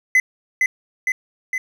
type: tone with echo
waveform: triangle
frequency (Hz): 2029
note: B6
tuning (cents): +46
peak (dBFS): -9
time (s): 0.15-0.2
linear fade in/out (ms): 2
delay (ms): 460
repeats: 3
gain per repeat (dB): -3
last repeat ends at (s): 1.58
effects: none